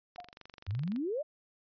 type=click train; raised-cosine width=0.2 ms; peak=-31 dBFS; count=20; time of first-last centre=0.16-0.962 s; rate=23.7 Hz
type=tone with exponential decay; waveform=sine; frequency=712 Hz; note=F5; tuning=33 cents sharp; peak=-38 dBFS; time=0.18-0.32 s; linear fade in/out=5 ms; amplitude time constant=30 ms
type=exponential sweep; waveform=sine; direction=up; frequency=87.31 to 639 Hz; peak=-31 dBFS; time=0.67-1.23 s; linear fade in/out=20 ms
effects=resampled to 11025 Hz